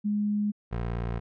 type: tone pair in turn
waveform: sine / 20% pulse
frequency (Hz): 207.7 / 58.18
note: G#3 / A#1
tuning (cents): 0 / -3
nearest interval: octave + minor seventh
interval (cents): 2203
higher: first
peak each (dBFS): -24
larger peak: neither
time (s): 0.04-0.52 / 0.71-1.2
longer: second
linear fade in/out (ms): 20
effects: low-pass 2000 Hz 12 dB/octave